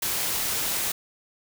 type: noise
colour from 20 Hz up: white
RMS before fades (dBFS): -27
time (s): 0.02-0.92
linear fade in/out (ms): 5
effects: none